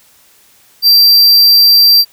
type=tone; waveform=square; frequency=4705 Hz; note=D8; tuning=2 cents sharp; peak=-4 dBFS; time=0.82-2.05 s; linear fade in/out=50 ms; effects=white hiss -47 dBFS RMS until 2.12 s